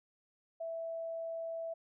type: tone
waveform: sine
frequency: 659.3 Hz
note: E5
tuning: in tune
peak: -37 dBFS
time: 0.6-1.74 s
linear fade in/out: 10 ms
effects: none